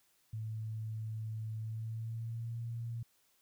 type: tone with pitch glide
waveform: sine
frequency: 110 to 116.47 Hz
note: A2 to A#2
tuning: 0 to -1 cents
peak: -37 dBFS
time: 0.33-3.03 s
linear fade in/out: 5 ms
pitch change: +99 cents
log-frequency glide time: 1.58-2.58 s
effects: white hiss -72 dBFS RMS until 3.41 s